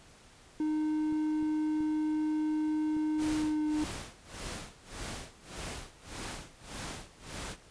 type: tone with pitch glide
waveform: triangle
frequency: 307.8 to 304.1 Hz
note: D#4 to D#4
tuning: -19 to -40 cents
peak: -26 dBFS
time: 0.6-3.84 s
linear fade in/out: 2 ms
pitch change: -21 cents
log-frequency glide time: 3.36-3.68 s
type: clicks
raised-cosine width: 3 ms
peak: -33 dBFS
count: 5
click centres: 1.125 / 1.427 / 1.806 / 2.967 / 3.438 s
type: noise with tremolo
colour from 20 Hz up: pink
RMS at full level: -39 dBFS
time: 3.17-7.57 s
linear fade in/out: 50 ms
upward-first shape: sine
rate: 1.7 Hz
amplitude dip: 100%
effects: pink hiss -57 dBFS RMS until 7.7 s + resampled to 22050 Hz